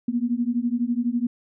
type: beating tone pair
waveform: sine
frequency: 233.8 / 245.8 Hz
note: A#3 / B3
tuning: +5 / -8 cents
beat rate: 12 Hz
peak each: -24 / -24 dBFS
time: 0.08-1.27 s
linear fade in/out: 5 ms
effects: none